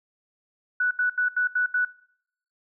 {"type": "tone bursts", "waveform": "sine", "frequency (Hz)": 1480, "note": "F#6", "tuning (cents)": 0, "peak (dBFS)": -20, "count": 6, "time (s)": [0.8, 1.85], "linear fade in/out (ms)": 5, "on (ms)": 110, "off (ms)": 78, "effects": ["noise-tail reverb RT60 0.7 s tail -22 dB re dry"]}